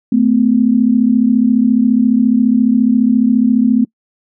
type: tone pair together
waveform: sine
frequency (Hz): 220 / 254.5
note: A3 / C4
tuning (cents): 0 / -48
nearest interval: minor third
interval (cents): 252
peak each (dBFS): -11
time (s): 0.12-3.85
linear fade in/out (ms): 5
effects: noise-tail reverb RT60 0.1 s tail -26 dB re dry